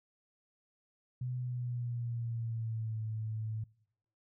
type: tone with pitch glide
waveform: sine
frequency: 125.3 to 109.71 Hz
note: B2 to A2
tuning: +25 to -5 cents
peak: -34 dBFS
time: 1.21-3.64 s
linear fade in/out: 5 ms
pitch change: -230 cents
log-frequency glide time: 1.37-3.01 s
effects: noise-tail reverb RT60 0.8 s tail -25 dB re dry